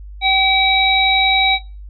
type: harmonic tone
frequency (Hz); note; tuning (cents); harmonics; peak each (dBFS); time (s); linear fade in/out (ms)
767; G5; -38; 1 / 3 / 5; -16 / -16 / -16; 0.21-1.59; 50
effects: noise-tail reverb RT60 0.3 s tail -19 dB re dry + added 50 Hz sine -31 dBFS peak until 1.89 s